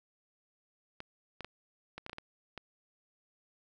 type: clicks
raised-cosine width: 0.3 ms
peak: -26 dBFS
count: 9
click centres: 1.004 / 1.407 / 1.446 / 1.98 / 2.064 / 2.096 / 2.131 / 2.184 / 2.577 s
effects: none